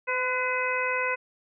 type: harmonic tone with a mistuned harmonic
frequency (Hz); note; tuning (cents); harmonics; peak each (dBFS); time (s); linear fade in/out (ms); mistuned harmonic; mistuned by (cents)
508; B4; +49; 1 / 2 / 3 / 4 / 5; -31 / -31 / -31 / -31 / -31; 0.07-1.16; 20; 3; -37
effects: none